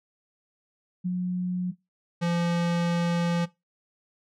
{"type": "tone pair in turn", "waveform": ["sine", "square"], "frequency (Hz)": [180.7, 171.66], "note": ["F#3", "F3"], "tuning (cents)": [-41, -30], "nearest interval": "minor second", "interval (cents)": 89, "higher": "first", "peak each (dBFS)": -24, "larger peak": "neither", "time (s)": [[1.04, 1.72], [2.21, 3.46]], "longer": "second", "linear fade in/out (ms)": 20, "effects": ["noise-tail reverb RT60 0.2 s tail -18 dB re dry", "low-pass 6000 Hz 12 dB/octave"]}